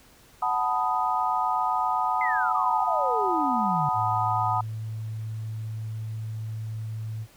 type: chord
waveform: sine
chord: B dominant seventh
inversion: second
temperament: equal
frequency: 740 / 880 / 987.8 / 1244.5 Hz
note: F#5 / A5 / B5 / D#6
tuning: 0 / 0 / 0 / 0 cents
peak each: -28 dBFS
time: 0.42-4.61 s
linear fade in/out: 5 ms
type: exponential sweep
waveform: sine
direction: down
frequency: 2108 to 138.5 Hz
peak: -27 dBFS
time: 2.21-3.89 s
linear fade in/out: 2 ms
type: tone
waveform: sine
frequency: 110 Hz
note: A2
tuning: in tune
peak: -30 dBFS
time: 3.93-7.27 s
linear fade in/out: 50 ms
effects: pink hiss -55 dBFS RMS until 7.36 s